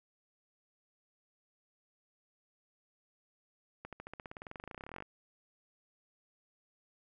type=accelerating click train; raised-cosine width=0.5 ms; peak=-29 dBFS; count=29; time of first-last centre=3.85-5.024 s; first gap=77 ms; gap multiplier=0.95; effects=none